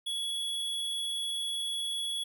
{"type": "tone", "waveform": "square", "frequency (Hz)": 3371, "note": "G#7", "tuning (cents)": 25, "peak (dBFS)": -32, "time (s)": [0.06, 2.24], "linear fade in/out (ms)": 10, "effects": []}